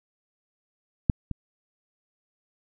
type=clicks; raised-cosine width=5 ms; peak=-6 / -18 dBFS; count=2; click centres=1.098 / 1.313 s; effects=none